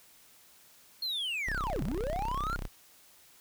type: linear two-way sweep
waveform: triangle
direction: down then up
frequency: 4307 to 116.54 to 1437 Hz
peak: -30 dBFS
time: 1.02-2.56 s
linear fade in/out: 5 ms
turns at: 1.83 s
type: tone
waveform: sawtooth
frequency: 32.56 Hz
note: C1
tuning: 8 cents flat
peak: -31 dBFS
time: 1.47-2.68 s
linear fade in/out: 10 ms
effects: white hiss -59 dBFS RMS until 3.4 s